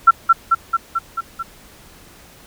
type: tone with echo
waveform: sine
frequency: 1351 Hz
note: E6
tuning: 42 cents sharp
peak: -3 dBFS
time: 0.07-0.11 s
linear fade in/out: 10 ms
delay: 220 ms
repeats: 6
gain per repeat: -3 dB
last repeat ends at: 1.43 s
effects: pink hiss -45 dBFS RMS until 2.46 s

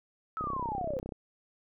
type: linear sweep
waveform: sine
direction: down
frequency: 1318.5 to 493.9 Hz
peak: -32 dBFS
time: 0.37-0.99 s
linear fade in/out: 0 ms
type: click train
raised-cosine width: 2 ms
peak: -25 dBFS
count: 24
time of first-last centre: 0.41-1.122 s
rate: 32.3 Hz
effects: none

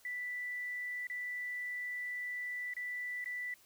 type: tone with dropouts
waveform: sine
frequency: 1975.5 Hz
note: B6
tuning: in tune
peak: -37 dBFS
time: 0.05-3.54 s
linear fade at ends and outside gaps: 2 ms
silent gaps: 1.07-1.099 / 2.737-2.766 / 3.243-3.258 s
effects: white hiss -64 dBFS RMS until 3.65 s

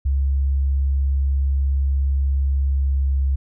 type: tone with pitch glide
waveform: sine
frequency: 68.4 to 67.81 Hz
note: C#2 to C#2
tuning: -23 to -38 cents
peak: -16 dBFS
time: 0.05-3.36 s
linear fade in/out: 10 ms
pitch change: -15 cents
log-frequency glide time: 2.66-3.24 s
effects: none

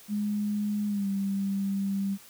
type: tone with pitch glide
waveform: sine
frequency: 207.7 to 196.72 Hz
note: G#3 to G3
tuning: 0 to +6 cents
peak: -26 dBFS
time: 0.08-2.18 s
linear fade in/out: 50 ms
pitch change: -94 cents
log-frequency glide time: 0.87-1.07 s
effects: white hiss -52 dBFS RMS until 2.29 s

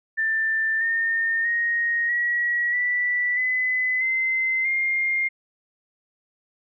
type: tone with pitch steps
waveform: sine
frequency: 1780 / 1824.8 / 1870.7 / 1917.7 / 1965.9 / 2015 / 2066 / 2118 Hz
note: A6 / A#6 / A#6 / A#6 / B6 / B6 / C7 / C7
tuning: +20 / -37 / +6 / +49 / -8 / +34 / -22 / +21 cents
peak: -20 dBFS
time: 0.17-5.29 s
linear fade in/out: 20 ms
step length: 640 ms
effects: none

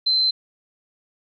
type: tone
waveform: sine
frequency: 4086 Hz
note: C8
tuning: 42 cents flat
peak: -16 dBFS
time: 0.06-0.31 s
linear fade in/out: 10 ms
effects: none

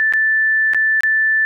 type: tone with dropouts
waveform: sine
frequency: 1760 Hz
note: A6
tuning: in tune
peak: -12 dBFS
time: 0-1.45 s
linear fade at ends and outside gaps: 0 ms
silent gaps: 0.125-0.136 / 0.735-0.746 / 1.007-1.034 s
effects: none

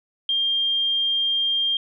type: tone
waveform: sine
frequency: 3200 Hz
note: G7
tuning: 35 cents sharp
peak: -19 dBFS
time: 0.29-1.77 s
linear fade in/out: 2 ms
effects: none

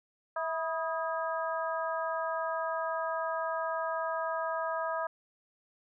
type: harmonic tone with a mistuned harmonic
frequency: 325.8 Hz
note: E4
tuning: 20 cents flat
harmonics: 2 / 3 / 4 / 5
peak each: -34 / -36 / -36 / -40 dBFS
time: 0.36-5.07 s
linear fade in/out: 5 ms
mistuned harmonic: 4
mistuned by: -67 cents
effects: none

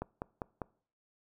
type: click train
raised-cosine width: 1 ms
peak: -22 dBFS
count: 4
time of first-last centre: 0.02-0.618 s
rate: 5.02 Hz
effects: noise-tail reverb RT60 0.5 s tail -23 dB re dry

